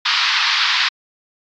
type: band-pass noise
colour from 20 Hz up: white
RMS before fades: -17 dBFS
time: 0.05-0.89 s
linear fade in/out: 10 ms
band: 970 to 4800 Hz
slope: 48 dB/octave
effects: AAC 64 kbps